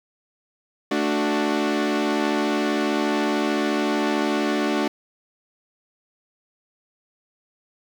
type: chord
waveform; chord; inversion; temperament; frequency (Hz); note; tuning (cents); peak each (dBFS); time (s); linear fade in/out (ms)
sawtooth; D major; second; equal with one note detuned; 220 / 293.7 / 368.9; A3 / D4 / F#4; 0 / 0 / -5; -22 / -19 / -22; 0.91-4.88; 5
effects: low-pass 5000 Hz 12 dB/octave + 8-bit